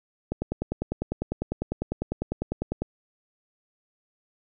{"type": "click train", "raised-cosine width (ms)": 2, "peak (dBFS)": -13, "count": 26, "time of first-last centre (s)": [0.32, 2.82], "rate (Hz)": 10, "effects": []}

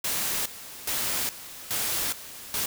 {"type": "noise with tremolo", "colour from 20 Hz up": "white", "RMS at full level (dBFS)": -28, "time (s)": [0.04, 2.66], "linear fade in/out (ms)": 5, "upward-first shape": "square", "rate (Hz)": 1.2, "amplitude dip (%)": 80, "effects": []}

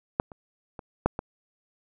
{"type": "clicks", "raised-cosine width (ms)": 1, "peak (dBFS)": [-8, -29, -24, -6, -16], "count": 5, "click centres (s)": [0.199, 0.318, 0.792, 1.06, 1.191], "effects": []}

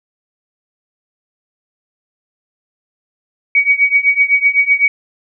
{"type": "tone with tremolo", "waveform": "sine", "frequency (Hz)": 2257, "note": "C#7", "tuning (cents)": 31, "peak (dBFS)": -5, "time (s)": [3.55, 4.88], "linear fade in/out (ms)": 2, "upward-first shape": "triangle", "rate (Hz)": 7.9, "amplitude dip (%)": 95, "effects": []}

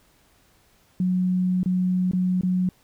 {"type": "tone with dropouts", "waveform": "sine", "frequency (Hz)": 182.9, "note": "F#3", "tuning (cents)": -20, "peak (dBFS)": -19, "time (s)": [1, 2.69], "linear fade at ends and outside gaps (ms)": 2, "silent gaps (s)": [[1.632, 1.659], [2.113, 2.133], [2.411, 2.433]], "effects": ["pink hiss -60 dBFS RMS until 2.83 s"]}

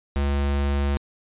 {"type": "tone", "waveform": "square", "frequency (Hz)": 70.5, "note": "C#2", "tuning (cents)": 30, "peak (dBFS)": -21, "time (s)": [0.16, 0.97], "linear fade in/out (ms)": 0, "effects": ["resampled to 8000 Hz"]}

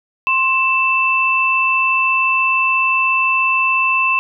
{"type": "tone pair together", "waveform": "sine", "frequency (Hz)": [1052.8, 2653], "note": ["C6", "E7"], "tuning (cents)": [10, 10], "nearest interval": "octave + major third", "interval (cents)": 1600, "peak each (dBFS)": [-17, -14], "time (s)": [0.27, 4.19], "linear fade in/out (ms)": 0, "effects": []}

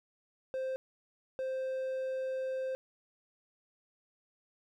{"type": "tone bursts at uneven times", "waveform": "triangle", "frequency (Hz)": 523.3, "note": "C5", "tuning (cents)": 0, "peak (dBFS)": -31, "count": 2, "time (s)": [[0.54, 0.76], [1.39, 2.75]], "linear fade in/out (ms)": 0, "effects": []}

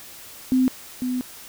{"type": "tone pair in turn", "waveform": "sine", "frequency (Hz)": [257.4, 251.7], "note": ["C4", "B3"], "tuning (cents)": [-28, 33], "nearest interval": "unison", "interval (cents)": 39, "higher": "first", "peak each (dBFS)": [-15, -22], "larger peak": "first", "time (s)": [[0.52, 0.68], [1.02, 1.21]], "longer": "second", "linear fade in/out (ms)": 0, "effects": ["white hiss -42 dBFS RMS until 1.48 s"]}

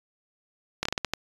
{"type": "slowing click train", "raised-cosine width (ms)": 0.2, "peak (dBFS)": -9, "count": 7, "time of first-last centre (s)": [0.83, 1.136], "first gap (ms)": 24, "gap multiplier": 1.3, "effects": ["resampled to 24000 Hz"]}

